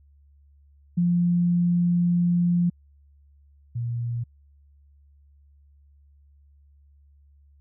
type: tone pair in turn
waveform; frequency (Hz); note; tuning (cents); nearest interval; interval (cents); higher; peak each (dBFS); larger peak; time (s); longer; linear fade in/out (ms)
sine; 174.4 / 118.64; F3 / A#2; -2 / +31; perfect fifth; 667; first; -18 / -25; first; 0.97-2.7 / 3.75-4.24; first; 10
effects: added 71 Hz sine -53 dBFS peak until 7.6 s